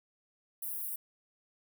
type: high-pass noise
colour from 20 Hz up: white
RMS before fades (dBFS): -38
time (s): 0.62-0.96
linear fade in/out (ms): 5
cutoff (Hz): 10000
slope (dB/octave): 48
effects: none